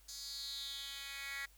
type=tone with high-pass filter sweep; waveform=10% pulse; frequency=277.2 Hz; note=C#4; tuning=in tune; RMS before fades=-45 dBFS; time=0.08-1.46 s; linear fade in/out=10 ms; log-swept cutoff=5500 to 2000 Hz; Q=4.7; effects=added 50 Hz sine -63 dBFS peak until 1.57 s + white hiss -67 dBFS RMS until 1.57 s